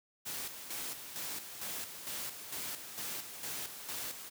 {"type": "noise with tremolo", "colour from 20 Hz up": "white", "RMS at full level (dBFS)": -40, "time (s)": [0.25, 4.3], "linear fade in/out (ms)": 20, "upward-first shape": "square", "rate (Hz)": 2.2, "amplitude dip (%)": 55, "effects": ["high-pass 80 Hz 12 dB/octave"]}